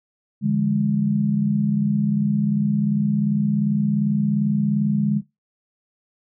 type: tone cluster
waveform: sine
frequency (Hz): 146.2 / 168.9 / 206.3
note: D3 / E3 / G#3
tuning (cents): -7 / +42 / -11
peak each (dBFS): -22 / -28 / -19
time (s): 0.41-5.22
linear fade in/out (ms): 50
effects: noise-tail reverb RT60 0.2 s tail -19 dB re dry